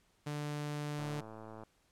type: tone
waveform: sawtooth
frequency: 147.8 Hz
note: D3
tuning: 11 cents sharp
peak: -33 dBFS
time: 0.26-1.21 s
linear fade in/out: 10 ms
type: click train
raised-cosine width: 1 ms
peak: -35 dBFS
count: 72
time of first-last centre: 0.99-1.635 s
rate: 110 Hz
effects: pink hiss -72 dBFS RMS until 1.91 s + low-pass 11000 Hz 12 dB/octave